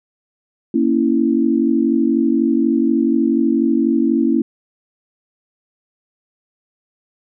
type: chord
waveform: sine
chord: A# diminished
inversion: none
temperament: equal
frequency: 233.1 / 277.2 / 329.6 Hz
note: A#3 / C#4 / E4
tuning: 0 / 0 / 0 cents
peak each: -17 dBFS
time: 0.74-4.42 s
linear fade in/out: 5 ms
effects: none